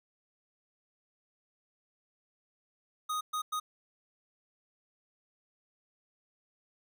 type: tone bursts at uneven times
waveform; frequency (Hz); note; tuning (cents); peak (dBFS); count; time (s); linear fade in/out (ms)
square; 1244.5; D#6; 0; -32; 3; 3.09-3.21 / 3.33-3.42 / 3.52-3.6; 10
effects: none